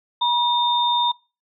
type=tone pair together; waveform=sine; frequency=964 / 3640 Hz; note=B5 / A#7; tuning=-42 / -42 cents; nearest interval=octave + major seventh; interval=2300 cents; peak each=-18 / -21 dBFS; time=0.21-1.12 s; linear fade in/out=10 ms; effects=noise-tail reverb RT60 0.3 s tail -22 dB re dry